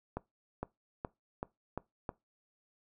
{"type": "accelerating click train", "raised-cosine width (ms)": 1, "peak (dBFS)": -22, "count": 6, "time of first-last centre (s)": [0.17, 2.092], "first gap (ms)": 460, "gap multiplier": 0.91, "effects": ["noise-tail reverb RT60 0.2 s tail -21 dB re dry"]}